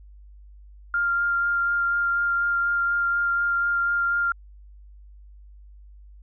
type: tone with vibrato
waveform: sine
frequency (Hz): 1396.9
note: F6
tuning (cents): 0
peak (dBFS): -20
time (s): 0.94-4.32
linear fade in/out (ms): 2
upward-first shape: sine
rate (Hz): 4.1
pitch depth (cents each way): 11
effects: added 50 Hz sine -44 dBFS peak until 6.22 s